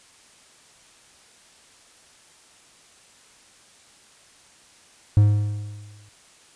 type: tone with exponential decay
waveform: triangle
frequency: 103.83 Hz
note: G#2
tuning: in tune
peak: -8 dBFS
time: 5.17-6.09 s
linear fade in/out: 0 ms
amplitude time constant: 200 ms
effects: white hiss -53 dBFS RMS until 6.55 s + resampled to 22050 Hz